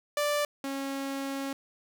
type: tone pair in turn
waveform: sawtooth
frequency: 587.3 / 273.7 Hz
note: D5 / C#4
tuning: 0 / -22 cents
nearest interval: octave + minor second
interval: 1322 cents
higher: first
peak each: -22 / -28 dBFS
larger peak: first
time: 0.17-0.45 / 0.64-1.53 s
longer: second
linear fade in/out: 2 ms
effects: none